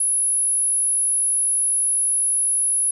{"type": "tone", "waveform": "sine", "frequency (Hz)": 10548, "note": "E9", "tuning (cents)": 0, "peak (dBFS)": -17, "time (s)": [0, 2.91], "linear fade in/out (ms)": 5, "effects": []}